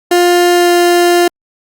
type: tone with pitch glide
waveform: 30% pulse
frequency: 352.1 to 349.7 Hz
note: F4 to F4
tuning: +14 to +2 cents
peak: -4 dBFS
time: 0.11-1.28 s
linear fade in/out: 5 ms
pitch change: -12 cents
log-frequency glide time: 0.54-0.72 s
effects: Opus 48 kbps